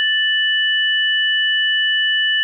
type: tone pair together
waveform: sine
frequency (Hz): 1760 / 2960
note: A6 / F#7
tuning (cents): 0 / 0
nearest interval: major sixth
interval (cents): 900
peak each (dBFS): -17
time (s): 0-2.43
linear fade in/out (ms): 0
effects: none